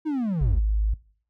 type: linear sweep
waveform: triangle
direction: down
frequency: 321.5 to 53 Hz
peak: -21 dBFS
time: 0.05-0.6 s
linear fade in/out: 20 ms
type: tone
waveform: sine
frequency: 52.7 Hz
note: G#1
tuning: 26 cents sharp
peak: -19 dBFS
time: 0.41-0.94 s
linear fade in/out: 5 ms
effects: noise-tail reverb RT60 0.5 s tail -22 dB re dry